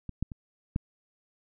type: clicks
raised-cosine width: 5 ms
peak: -24 / -16 / -27 / -15 dBFS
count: 4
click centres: 0.093 / 0.226 / 0.318 / 0.761 s
effects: none